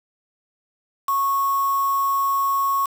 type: tone with quantisation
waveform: sine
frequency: 1100 Hz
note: C#6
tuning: 14 cents flat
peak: -18 dBFS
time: 1.08-2.86 s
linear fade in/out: 5 ms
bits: 5
effects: none